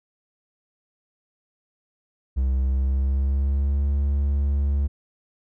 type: tone with pitch glide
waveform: triangle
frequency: 65.41 to 70.51 Hz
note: C2 to C#2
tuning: 0 to +30 cents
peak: -17 dBFS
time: 2.36-4.88 s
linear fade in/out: 20 ms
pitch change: +130 cents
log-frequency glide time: 2.57-3.85 s
effects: none